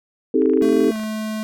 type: chord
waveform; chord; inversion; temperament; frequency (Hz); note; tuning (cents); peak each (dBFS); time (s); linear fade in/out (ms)
sine; A half-diminished seventh; first; just; 264 / 316.8 / 396 / 440; C4 / Eb4 / G4 / A4; +16 / +31 / +18 / 0; -19; 0.34-0.91; 5
type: click train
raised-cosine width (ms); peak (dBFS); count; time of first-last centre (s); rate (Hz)
0.5; -24; 17; 0.42-1.035; 26
type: tone with pitch glide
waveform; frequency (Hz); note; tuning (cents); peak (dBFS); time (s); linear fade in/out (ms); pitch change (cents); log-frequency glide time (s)
square; 223.9 to 216.6; A3 to A3; +30 to -27; -24; 0.62-1.43; 0; -57; 0.9-0.97
effects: none